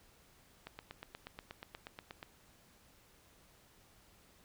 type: click train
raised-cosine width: 0.3 ms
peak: -29 dBFS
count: 14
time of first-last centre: 0.67-2.229 s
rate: 8.34 Hz
effects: pink hiss -65 dBFS RMS until 4.44 s